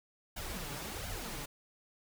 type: noise with flanger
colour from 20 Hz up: pink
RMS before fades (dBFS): -41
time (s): 0.36-1.46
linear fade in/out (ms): 10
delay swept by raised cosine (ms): 1.3 to 7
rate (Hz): 1.4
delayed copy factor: +0.75
effects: none

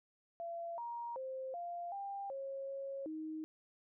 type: tone with pitch steps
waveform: sine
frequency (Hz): 679 / 943 / 525 / 695 / 795 / 544 / 547 / 313.6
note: F5 / A#5 / C5 / F5 / G5 / C#5 / C#5 / D#4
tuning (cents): -49 / +20 / +6 / -9 / +24 / -33 / -23 / +14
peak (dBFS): -40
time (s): 0.4-3.44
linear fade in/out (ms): 0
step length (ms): 380
effects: none

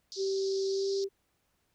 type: band-pass noise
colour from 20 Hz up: white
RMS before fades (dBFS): -43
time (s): 0.12-1.04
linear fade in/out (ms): 0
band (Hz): 4200 to 5600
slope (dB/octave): 48
type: tone with pitch glide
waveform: sine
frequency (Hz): 387.8 to 392.5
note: G4 to G4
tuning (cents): -19 to +2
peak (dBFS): -28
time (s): 0.16-1.09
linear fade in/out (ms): 50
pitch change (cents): +21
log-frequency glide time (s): 0.69-0.89
effects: pink hiss -75 dBFS RMS until 1.74 s

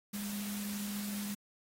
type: tone in noise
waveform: sine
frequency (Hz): 204.4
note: G#3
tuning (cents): -27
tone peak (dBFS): -37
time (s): 0.13-1.35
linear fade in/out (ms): 10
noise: white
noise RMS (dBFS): -44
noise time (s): 0.13-1.35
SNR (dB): +4
effects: AAC 48 kbps

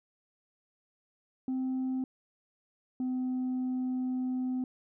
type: tone pair in turn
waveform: sine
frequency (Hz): 259.6 / 255.1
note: C4 / C4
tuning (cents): -13 / -44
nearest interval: unison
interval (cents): 31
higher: first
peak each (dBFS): -27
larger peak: neither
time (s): 1.48-2.04 / 3-4.64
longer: second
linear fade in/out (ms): 2
effects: tanh soft clip ceiling -28 dBFS

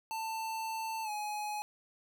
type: tone with pitch glide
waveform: square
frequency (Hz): 890 to 840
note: A5 to G#5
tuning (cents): +20 to +19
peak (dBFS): -36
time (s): 0.11-1.62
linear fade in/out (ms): 0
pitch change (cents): -101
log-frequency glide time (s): 1.03-1.1
effects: none

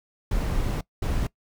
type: noise bursts at uneven times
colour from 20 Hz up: brown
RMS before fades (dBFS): -25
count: 2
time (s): 0.31-0.81 / 1.02-1.27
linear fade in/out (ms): 5
effects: noise-tail reverb RT60 0.1 s tail -21 dB re dry

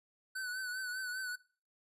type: tone with vibrato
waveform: square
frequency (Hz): 1504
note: F#6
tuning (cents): +28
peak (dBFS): -38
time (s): 0.35-1.36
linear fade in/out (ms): 10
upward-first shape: triangle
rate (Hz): 5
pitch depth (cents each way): 56
effects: noise-tail reverb RT60 0.4 s tail -21 dB re dry + resampled to 32000 Hz

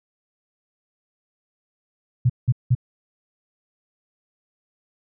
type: tone bursts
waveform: sine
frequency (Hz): 123.47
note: B2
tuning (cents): 0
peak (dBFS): -13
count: 3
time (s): 2.25-2.751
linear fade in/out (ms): 10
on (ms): 47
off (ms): 180
effects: none

